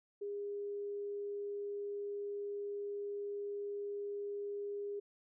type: tone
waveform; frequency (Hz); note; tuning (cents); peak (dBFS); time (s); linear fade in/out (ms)
sine; 406.8; G#4; -36; -38; 0.21-5; 10
effects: none